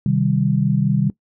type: chord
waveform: sine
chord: C minor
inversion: none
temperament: equal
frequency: 130.81 / 155.56 / 196 Hz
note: C3 / Eb3 / G3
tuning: 0 / 0 / 0 cents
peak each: -19 dBFS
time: 0.06-1.1 s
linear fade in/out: 2 ms
effects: noise-tail reverb RT60 0.1 s tail -19 dB re dry